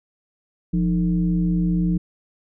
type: tone with frequency modulation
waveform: sine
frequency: 174.6 Hz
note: F3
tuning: in tune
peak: -17 dBFS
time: 0.73-1.98 s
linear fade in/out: 10 ms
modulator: 134 Hz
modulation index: 0.68
effects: none